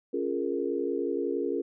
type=chord; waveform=sine; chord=Bb minor seventh; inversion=first; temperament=equal; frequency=277.2 / 349.2 / 415.3 / 466.2 Hz; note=Db4 / F4 / Ab4 / Bb4; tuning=0 / 0 / 0 / 0 cents; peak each=-33 / -32 / -32 / -33 dBFS; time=0.13-1.62 s; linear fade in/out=10 ms; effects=none